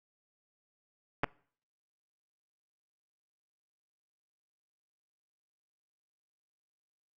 clicks, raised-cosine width 0.5 ms, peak -13 dBFS, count 2, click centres 1.235 / 1.242 s, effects noise-tail reverb RT60 0.5 s tail -25 dB re dry + Opus 48 kbps

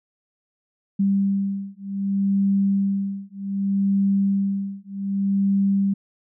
sine beating tone pair, 196.8 / 197.45 Hz, G3 / G3, +7 / +13 cents, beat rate 0.65 Hz, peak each -22 dBFS, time 0.99-5.94 s, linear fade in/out 10 ms, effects none

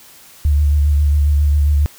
sine tone with vibrato, 73.1 Hz, D2, 7 cents flat, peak -10 dBFS, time 0.45-1.86 s, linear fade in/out 0 ms, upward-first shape sine, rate 7.4 Hz, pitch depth 36 cents each way, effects white hiss -43 dBFS RMS until 1.98 s

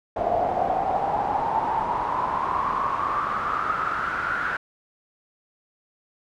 brown noise with band-pass filter sweep, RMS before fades -25 dBFS, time 0.16-4.57 s, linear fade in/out 5 ms, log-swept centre 680 to 1500 Hz, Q 8.8, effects none

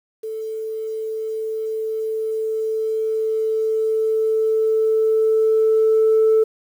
sine tone with level ramp, 440 Hz, A4, in tune, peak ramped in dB -25 to -10 dBFS, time 0.23-6.44 s, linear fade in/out 10 ms, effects tanh soft clip ceiling -9 dBFS + 8-bit

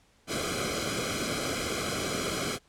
pink noise with comb filter, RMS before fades -31 dBFS, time 0.27-2.59 s, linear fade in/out 50 ms, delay 1.1 ms, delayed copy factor -1, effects pink hiss -64 dBFS RMS until 2.68 s + low-pass 9000 Hz 12 dB/octave

